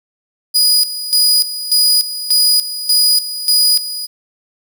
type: tone with tremolo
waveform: sawtooth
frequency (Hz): 4928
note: D#8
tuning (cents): -17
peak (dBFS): -6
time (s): 0.54-4.07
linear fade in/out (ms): 20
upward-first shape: square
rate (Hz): 1.7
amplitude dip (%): 75
effects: none